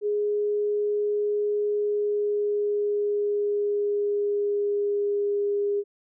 sine tone with pitch glide, 415.3 to 407 Hz, G#4 to G#4, 0 to -35 cents, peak -22 dBFS, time 0.01-5.84 s, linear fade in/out 50 ms, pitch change -35 cents, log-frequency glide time 1.72-5.52 s, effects none

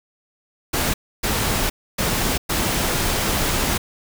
pink noise bursts at uneven times, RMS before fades -21 dBFS, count 4, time 0.73-0.94 / 1.23-1.7 / 1.98-2.38 / 2.49-3.78 s, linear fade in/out 10 ms, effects none

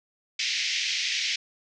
pink band-pass noise, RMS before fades -28 dBFS, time 0.39-1.36 s, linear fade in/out 5 ms, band 2000 to 6100 Hz, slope 48 dB/octave, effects none

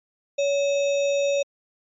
sine tone with sample-and-hold, 564 Hz, C#5, 30 cents sharp, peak -19 dBFS, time 0.38-1.43 s, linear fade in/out 10 ms, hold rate 3150 Hz, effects MP3 32 kbps

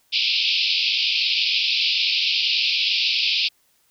pink band-pass noise, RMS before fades -21 dBFS, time 0.12-3.49 s, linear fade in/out 20 ms, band 2400 to 5100 Hz, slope 96 dB/octave, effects white hiss -63 dBFS RMS until 3.9 s

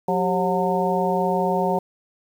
harmonic tone with a mistuned harmonic, 181.7 Hz, F#3, 31 cents flat, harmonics 1 / 2 / 3 / 4 / 5, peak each -25 / -25 / -25 / -25 / -25 dBFS, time 0.08-1.79 s, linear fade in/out 5 ms, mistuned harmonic 2, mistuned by +120 cents, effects 8-bit

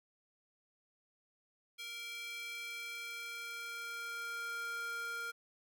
square tone with high-pass filter sweep, 466.2 Hz, A#4, in tune, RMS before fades -43 dBFS, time 1.78-5.32 s, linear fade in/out 20 ms, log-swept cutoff 2700 to 1200 Hz, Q 2.7, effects none

